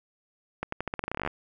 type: accelerating click train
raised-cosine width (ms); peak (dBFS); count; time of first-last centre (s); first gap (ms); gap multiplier
0.5; -15; 17; 0.63-1.275; 94; 0.87
effects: none

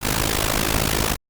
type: noise with amplitude modulation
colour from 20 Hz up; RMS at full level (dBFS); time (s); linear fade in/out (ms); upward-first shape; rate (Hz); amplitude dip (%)
pink; -17; 0.01-1.17; 50; sine; 53.4; 90
effects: Opus 48 kbps

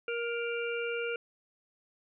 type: harmonic tone with a mistuned harmonic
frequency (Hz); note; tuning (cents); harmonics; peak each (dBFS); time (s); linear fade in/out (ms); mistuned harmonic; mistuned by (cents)
470; A#4; +14; 1 / 3 / 5 / 6; -33 / -38 / -40 / -41; 0.08-1.16; 2; 6; -25
effects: none

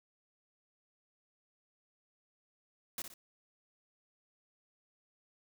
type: noise with echo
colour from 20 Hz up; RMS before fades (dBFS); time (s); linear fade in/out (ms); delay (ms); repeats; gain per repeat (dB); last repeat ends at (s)
white; -39; 2.98-3.02; 2; 60; 2; -8; 3.14
effects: none

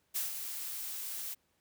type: noise with ADSR envelope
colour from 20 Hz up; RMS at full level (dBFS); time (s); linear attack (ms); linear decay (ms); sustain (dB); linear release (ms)
blue; -33; 0.14-1.35; 25; 140; -7; 20
effects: pink hiss -75 dBFS RMS until 1.6 s + high-pass 60 Hz 12 dB/octave

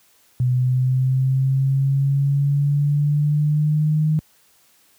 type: linear sweep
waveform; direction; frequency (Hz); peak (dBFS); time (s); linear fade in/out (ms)
sine; up; 124.9 to 155.56; -15; 0.4-4.19; 0
effects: white hiss -57 dBFS RMS until 4.98 s + high-pass 60 Hz 12 dB/octave

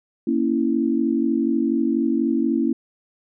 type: chord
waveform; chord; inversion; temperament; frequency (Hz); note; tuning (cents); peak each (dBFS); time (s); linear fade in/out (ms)
sine; A# diminished; none; equal; 233.1 / 277.2 / 329.6; A#3 / C#4 / E4; 0 / 0 / 0; -22; 0.27-2.73; 5
effects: none

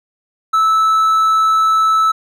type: tone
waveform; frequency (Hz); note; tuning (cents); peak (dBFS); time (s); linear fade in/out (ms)
triangle; 1309; E6; -13; -8; 0.53-2.12; 10
effects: none

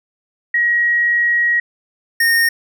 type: tone pair in turn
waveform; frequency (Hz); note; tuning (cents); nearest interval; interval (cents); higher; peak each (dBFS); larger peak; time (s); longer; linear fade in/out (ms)
sine / square; 1899 / 1843.9; A#6 / A#6; +32 / -19; minor second; 51; first; -12; neither; 0.54-1.6 / 2.2-2.49; first; 5
effects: none

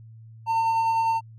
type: tone with tremolo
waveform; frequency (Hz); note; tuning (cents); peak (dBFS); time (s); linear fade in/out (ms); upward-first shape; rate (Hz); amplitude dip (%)
triangle; 905; A5; +48; -17; 0.46-1.21; 50; sine; 9.9; 25
effects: added 112 Hz sine -43 dBFS peak until 1.38 s

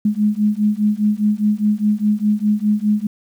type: beating tone pair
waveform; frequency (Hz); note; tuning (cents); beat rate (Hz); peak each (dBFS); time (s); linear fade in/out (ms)
sine; 207.7 / 212.6; G#3 / G#3; 0 / +41; 4.9; -17; 0.05-3.07; 5
effects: 8-bit

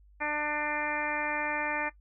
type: harmonic tone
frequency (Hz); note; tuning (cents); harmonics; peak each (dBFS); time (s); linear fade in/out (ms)
298.4; D4; +28; 1 / 2 / 3 / 4 / 5 / 6 / 7 / 8; -40 / -38 / -34 / -40 / -39 / -35 / -38 / -37; 0.2-1.9; 20
effects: noise-tail reverb RT60 0.1 s tail -18 dB re dry + added 50 Hz sine -55 dBFS peak until 2 s

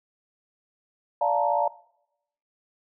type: chord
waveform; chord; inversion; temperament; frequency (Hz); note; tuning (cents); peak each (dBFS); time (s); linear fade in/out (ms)
sine; Bb major seventh; first; just; 582.7 / 699.2 / 874.1 / 932.3; D5 / F5 / A5 / Bb5; -14 / +2 / -12 / 0; -26; 1.21-1.68; 5
effects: noise-tail reverb RT60 0.8 s tail -21 dB re dry

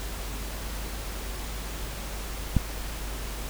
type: click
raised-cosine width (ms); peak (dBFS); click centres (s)
5; -8; 2.567
effects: added 50 Hz sine -34 dBFS peak until 3.49 s + pink hiss -38 dBFS RMS until 3.49 s

